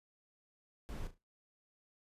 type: noise with echo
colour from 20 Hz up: brown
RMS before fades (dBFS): -42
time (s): 0.89-1.07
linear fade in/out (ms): 0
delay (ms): 36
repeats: 3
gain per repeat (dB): -11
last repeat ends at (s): 1.178
effects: noise-tail reverb RT60 0.3 s tail -26 dB re dry + resampled to 32000 Hz